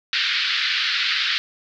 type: band-pass noise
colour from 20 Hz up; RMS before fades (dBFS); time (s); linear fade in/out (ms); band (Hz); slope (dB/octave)
white; -22; 0.13-1.38; 0; 1400 to 4500; 48
effects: none